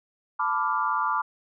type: chord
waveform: sine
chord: B half-diminished seventh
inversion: third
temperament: equal with one note detuned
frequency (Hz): 880 / 998.7 / 1174.7 / 1396.9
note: A5 / B5 / D6 / F6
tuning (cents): 0 / +19 / 0 / 0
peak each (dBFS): -30 / -28 / -26 / -31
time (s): 0.39-1.22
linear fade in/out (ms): 10
effects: none